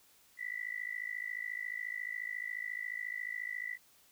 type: tone with amplitude modulation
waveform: sine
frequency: 1975.5 Hz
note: B6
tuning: in tune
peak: -33 dBFS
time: 0.37-3.78 s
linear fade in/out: 50 ms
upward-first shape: sine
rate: 54.2 Hz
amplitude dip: 95%
effects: white hiss -65 dBFS RMS until 4.11 s